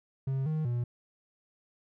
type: tone with pitch steps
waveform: triangle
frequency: 134.1 / 156 / 120.7 Hz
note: C3 / D#3 / B2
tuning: +43 / +5 / -39 cents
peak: -26 dBFS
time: 0.27-0.84 s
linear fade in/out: 5 ms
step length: 190 ms
effects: none